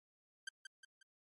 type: tone with echo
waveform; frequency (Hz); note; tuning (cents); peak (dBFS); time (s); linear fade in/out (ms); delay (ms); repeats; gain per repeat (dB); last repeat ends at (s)
sawtooth; 1568; G6; 0; -37; 0.47-0.49; 5; 180; 3; -7; 1.03
effects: MP3 48 kbps